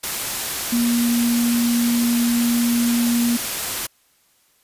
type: tone in noise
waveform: sine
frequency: 236.9 Hz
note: A#3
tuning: 28 cents sharp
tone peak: -16 dBFS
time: 0.72-3.37 s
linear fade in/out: 10 ms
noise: white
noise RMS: -25 dBFS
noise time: 0.03-3.87 s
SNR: +6 dB
effects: white hiss -60 dBFS RMS until 4.63 s + resampled to 32000 Hz